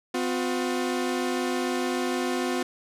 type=tone pair together; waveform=sawtooth; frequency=254.5 / 358.4 Hz; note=C4 / F4; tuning=-48 / +45 cents; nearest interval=tritone; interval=593 cents; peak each=-24 dBFS; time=0.14-2.63 s; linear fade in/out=5 ms; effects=low-pass 11000 Hz 12 dB/octave